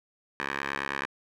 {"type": "tone with band-pass filter", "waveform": "10% pulse", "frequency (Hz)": 69.3, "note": "C#2", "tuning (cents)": 0, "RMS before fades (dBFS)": -33, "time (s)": [0.4, 1.06], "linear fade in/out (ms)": 0, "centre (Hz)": 1700, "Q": 1.8, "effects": []}